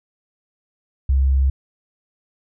sine tone, 67.1 Hz, C2, 44 cents sharp, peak -13 dBFS, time 1.09-1.5 s, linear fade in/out 5 ms, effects none

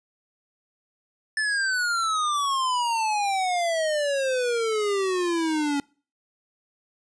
square exponential sweep, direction down, 1760 to 280 Hz, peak -23 dBFS, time 1.37-5.8 s, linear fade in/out 2 ms, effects noise-tail reverb RT60 0.4 s tail -25 dB re dry + resampled to 22050 Hz

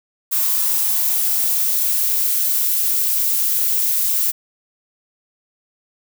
violet noise with high-pass filter sweep, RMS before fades -18 dBFS, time 0.31-4.32 s, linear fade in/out 20 ms, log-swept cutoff 1100 to 220 Hz, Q 5.3, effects none

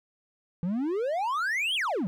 triangle exponential two-way sweep, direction up then down, 164.81 to 3386 to 164.81 Hz, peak -24 dBFS, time 0.63-2.07 s, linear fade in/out 0 ms, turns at 1.75 s, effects none

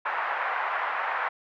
pink band-pass noise, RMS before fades -29 dBFS, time 0.05-1.29 s, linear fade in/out 10 ms, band 770 to 1900 Hz, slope 24 dB/octave, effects none

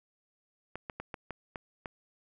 clicks, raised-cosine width 0.5 ms, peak -23 dBFS, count 7, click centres 0.756 / 0.898 / 1 / 1.142 / 1.307 / 1.558 / 1.858 s, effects none

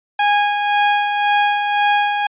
sawtooth tone with tremolo, 823 Hz, G#5, 16 cents flat, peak -8 dBFS, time 0.19-2.27 s, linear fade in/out 5 ms, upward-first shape sine, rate 1.9 Hz, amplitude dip 45%, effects resampled to 8000 Hz

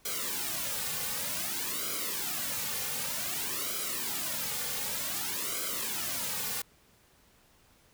white noise with flanger, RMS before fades -34 dBFS, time 0.05-6.62 s, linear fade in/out 5 ms, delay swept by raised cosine 1.1 to 3.1 ms, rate 0.54 Hz, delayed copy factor -0.9, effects pink hiss -63 dBFS RMS until 7.93 s

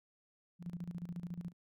sine tone with tremolo, 173.7 Hz, F3, 9 cents flat, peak -38 dBFS, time 0.59-1.53 s, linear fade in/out 50 ms, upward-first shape square, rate 14 Hz, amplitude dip 75%, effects none

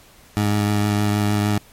20% pulse tone with vibrato, 103.83 Hz, G#2, in tune, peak -12 dBFS, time 0.37-1.58 s, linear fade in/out 0 ms, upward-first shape triangle, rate 6.5 Hz, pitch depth 17 cents each way, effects pink hiss -49 dBFS RMS until 1.72 s + MP3 64 kbps

